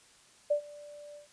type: tone with ADSR envelope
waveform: sine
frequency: 587.3 Hz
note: D5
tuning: in tune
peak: -22 dBFS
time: 0.5-1.28 s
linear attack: 12 ms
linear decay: 95 ms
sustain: -23 dB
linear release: 120 ms
effects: white hiss -60 dBFS RMS until 1.32 s + resampled to 22050 Hz